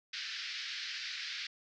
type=band-pass noise; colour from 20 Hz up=white; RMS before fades=-41 dBFS; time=0.13-1.47 s; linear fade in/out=5 ms; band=1500 to 5200 Hz; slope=48 dB/octave; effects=none